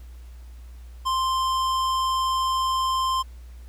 triangle tone with hard clipping, 1046.5 Hz, C6, in tune, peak -23 dBFS, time 1.05-3.23 s, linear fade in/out 20 ms, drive 18 dB, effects added 60 Hz sine -39 dBFS peak until 3.68 s + pink hiss -58 dBFS RMS until 3.68 s

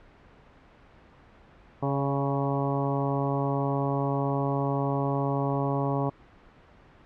harmonic tone with a mistuned harmonic, 138.59 Hz, C#3, in tune, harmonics 1 / 2 / 3 / 4 / 5 / 6 / 7 / 8, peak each -28 / -31 / -33 / -34 / -35 / -36 / -36 / -37 dBFS, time 1.82-6.1 s, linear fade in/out 10 ms, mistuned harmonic 4, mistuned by +27 cents, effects pink hiss -54 dBFS RMS until 7.05 s + low-pass 2000 Hz 12 dB/octave

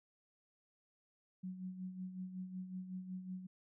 sine tone with tremolo, 185 Hz, F#3, in tune, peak -40 dBFS, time 1.43-3.47 s, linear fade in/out 10 ms, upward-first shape sine, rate 5.4 Hz, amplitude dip 60%, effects none

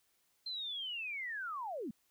sine linear sweep, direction down, 4162 to 188 Hz, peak -38 dBFS, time 0.46-1.91 s, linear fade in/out 5 ms, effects white hiss -75 dBFS RMS until 2.1 s

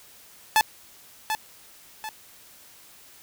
sawtooth tone with echo, 869 Hz, A5, 22 cents flat, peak -12 dBFS, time 0.56-0.61 s, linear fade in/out 0 ms, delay 740 ms, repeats 2, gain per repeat -8 dB, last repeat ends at 2.09 s, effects white hiss -51 dBFS RMS until 3.22 s

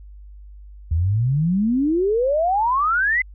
sine exponential sweep, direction up, 75.6 to 2075 Hz, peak -16 dBFS, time 0.91-3.22 s, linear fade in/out 5 ms, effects added 50 Hz sine -38 dBFS peak until 3.34 s

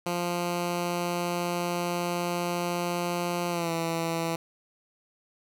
10% pulse tone with pitch glide, 174.61 to 165.86 Hz, F3 to E3, 0 to +11 cents, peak -19 dBFS, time 0.06-4.36 s, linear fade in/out 5 ms, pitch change -89 cents, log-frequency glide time 3.49-3.72 s, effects none

